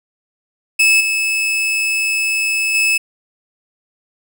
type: tone with level steps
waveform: 40% pulse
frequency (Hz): 2603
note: E7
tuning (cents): -22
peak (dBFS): -8 / -14 / -11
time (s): 0.79-2.98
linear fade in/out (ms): 10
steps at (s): 1 / 2.74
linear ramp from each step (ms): 10
effects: none

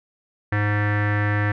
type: tone with low-pass filter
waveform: square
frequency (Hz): 103.83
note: G#2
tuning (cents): 0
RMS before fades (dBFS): -21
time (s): 0.52-1.52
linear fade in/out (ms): 5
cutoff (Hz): 1800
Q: 6.4
effects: none

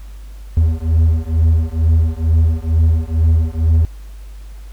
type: beating tone pair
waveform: triangle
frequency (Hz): 79.7 / 81.9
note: D#2 / E2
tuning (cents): +42 / -11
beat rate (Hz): 2.2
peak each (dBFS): -12 / -12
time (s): 0.57-3.85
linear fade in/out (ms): 0
effects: added 50 Hz sine -30 dBFS peak until 4.72 s + pink hiss -49 dBFS RMS until 4.72 s

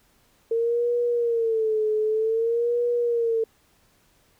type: tone with vibrato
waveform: sine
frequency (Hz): 454.3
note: A#4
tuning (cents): -45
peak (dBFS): -20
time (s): 0.51-3.44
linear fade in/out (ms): 5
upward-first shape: sine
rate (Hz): 0.53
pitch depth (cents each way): 98
effects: pink hiss -62 dBFS RMS until 4.39 s

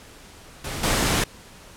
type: noise with level steps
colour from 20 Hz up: pink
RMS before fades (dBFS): -31 / -21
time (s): 0.64-1.24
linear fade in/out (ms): 5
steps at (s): 0.83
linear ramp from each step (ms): 5
effects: pink hiss -46 dBFS RMS until 1.76 s + low-pass 11000 Hz 12 dB/octave

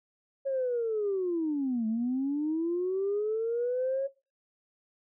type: linear two-way sweep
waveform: sine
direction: down then up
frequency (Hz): 551 to 216.5 to 551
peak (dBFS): -26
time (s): 0.45-4.08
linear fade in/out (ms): 20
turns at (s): 1.87
effects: noise-tail reverb RT60 0.3 s tail -21 dB re dry + tanh soft clip ceiling -22 dBFS

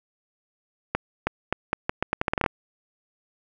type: accelerating click train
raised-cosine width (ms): 0.5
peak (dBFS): -7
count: 14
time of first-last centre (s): 0.95-2.462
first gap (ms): 320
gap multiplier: 0.8
effects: none

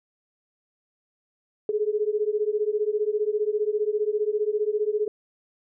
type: beating tone pair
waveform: sine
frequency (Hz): 415.3 / 430.3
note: G#4 / A4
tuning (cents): 0 / -39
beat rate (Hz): 15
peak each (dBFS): -25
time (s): 1.69-5.08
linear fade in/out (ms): 2
effects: none

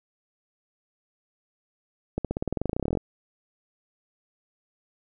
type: accelerating click train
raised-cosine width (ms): 2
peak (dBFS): -13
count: 21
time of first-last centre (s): 2.18-2.973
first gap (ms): 67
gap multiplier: 0.94
effects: none

